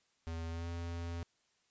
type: tone with pitch glide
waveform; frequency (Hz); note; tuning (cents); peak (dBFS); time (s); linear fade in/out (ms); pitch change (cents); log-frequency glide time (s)
square; 82.41 to 85.02; E2 to F2; 0 to -46; -39; 0.27-1.23; 0; +54; 0.48-0.68
effects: white hiss -75 dBFS RMS until 1.7 s + resampled to 16000 Hz